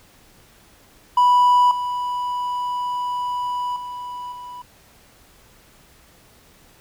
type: tone with level steps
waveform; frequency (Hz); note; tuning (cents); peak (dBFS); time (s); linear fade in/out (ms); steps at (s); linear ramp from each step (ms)
triangle; 985; B5; -5; -9 / -20 / -27 / -31; 1.17-4.62; 5; 1.71 / 3.76 / 4.32; 2
effects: tanh soft clip ceiling -5 dBFS + pink hiss -52 dBFS RMS until 6.8 s